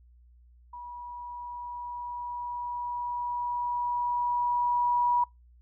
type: tone with level ramp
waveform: sine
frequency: 969 Hz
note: B5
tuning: 33 cents flat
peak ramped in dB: -39 to -21 dBFS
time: 0.73-5.24 s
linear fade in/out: 5 ms
effects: noise-tail reverb RT60 0.2 s tail -26 dB re dry + added 60 Hz sine -54 dBFS peak until 5.61 s